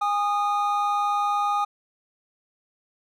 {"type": "tone pair together", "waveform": "triangle", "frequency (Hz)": [818.6, 1234], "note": ["G#5", "D#6"], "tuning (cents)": [-25, -15], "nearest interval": "perfect fifth", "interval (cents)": 710, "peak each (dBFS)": -22, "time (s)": [0.01, 1.65], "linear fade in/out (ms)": 10, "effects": []}